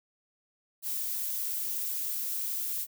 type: noise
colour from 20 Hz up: violet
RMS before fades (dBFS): -33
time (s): 0.82-2.87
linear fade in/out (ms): 50
effects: none